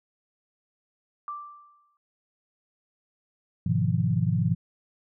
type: tone with exponential decay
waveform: sine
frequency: 1174.7 Hz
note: D6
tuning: in tune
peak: -30 dBFS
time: 1.28-1.97 s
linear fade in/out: 1 ms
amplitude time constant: 150 ms
type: chord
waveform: sine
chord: F half-diminished seventh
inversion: first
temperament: just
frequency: 104.77 / 125.72 / 157.15 / 174.61 Hz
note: Ab2 / Cb3 / Eb3 / F3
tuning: +16 / +31 / +18 / 0 cents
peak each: -27 dBFS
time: 3.66-4.55 s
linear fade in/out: 5 ms
effects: none